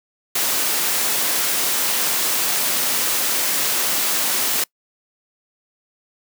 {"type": "noise", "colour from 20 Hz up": "white", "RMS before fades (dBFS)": -20, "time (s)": [0.35, 4.64], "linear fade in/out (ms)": 5, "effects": ["noise-tail reverb RT60 0.1 s tail -25 dB re dry", "high-pass 200 Hz 12 dB/octave"]}